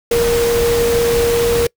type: tone in noise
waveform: sine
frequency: 470 Hz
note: A#4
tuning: 14 cents sharp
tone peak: -12 dBFS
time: 0.11-1.67 s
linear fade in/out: 5 ms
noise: pink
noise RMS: -21 dBFS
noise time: 0.11-1.67 s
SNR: +6 dB
effects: noise-tail reverb RT60 0.1 s tail -25 dB re dry